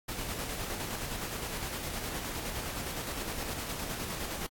pink noise with tremolo, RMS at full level -36 dBFS, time 0.08-4.47 s, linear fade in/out 10 ms, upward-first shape square, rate 9.7 Hz, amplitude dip 30%, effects AAC 64 kbps

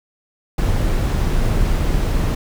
brown noise, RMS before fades -17 dBFS, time 0.58-2.35 s, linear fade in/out 5 ms, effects none

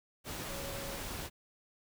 sine tone in noise, 554 Hz, C#5, 1 cent flat, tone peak -45 dBFS, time 0.47-1 s, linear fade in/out 50 ms, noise pink, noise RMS -41 dBFS, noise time 0.24-1.3 s, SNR -7 dB, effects none

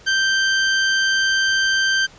sawtooth tone, 1565 Hz, G6, 3 cents flat, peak -12 dBFS, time 0.06-2.07 s, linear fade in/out 20 ms, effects pink hiss -46 dBFS RMS until 2.18 s + resampled to 16000 Hz

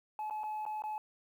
sine tone with dropouts, 856 Hz, A5, 48 cents flat, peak -33 dBFS, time 0.19-0.98 s, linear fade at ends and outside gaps 1 ms, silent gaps 0.299-0.308 / 0.434-0.439 / 0.653-0.663 / 0.821-0.838 s, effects tanh soft clip ceiling -34 dBFS + 11-bit

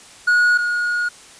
triangle tone pair in turn, 1452 / 1442 Hz, F#6 / F#6, -33 / -45 cents, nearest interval unison, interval 12 cents, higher first, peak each -10 / -16 dBFS, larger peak first, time 0.27-0.58 / 0.58-1.09 s, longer second, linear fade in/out 10 ms, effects white hiss -43 dBFS RMS until 1.39 s + resampled to 22050 Hz

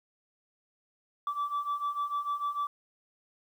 sine beating tone pair, 1155 / 1161.7 Hz, D6 / D6, -29 / -19 cents, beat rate 6.7 Hz, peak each -33 / -30 dBFS, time 1.27-2.67 s, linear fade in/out 2 ms, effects tanh soft clip ceiling -26 dBFS + 10-bit

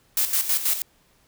blue noise with tremolo, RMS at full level -21 dBFS, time 0.17-0.82 s, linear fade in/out 2 ms, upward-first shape square, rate 6.2 Hz, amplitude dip 65%, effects pink hiss -61 dBFS RMS until 1.27 s

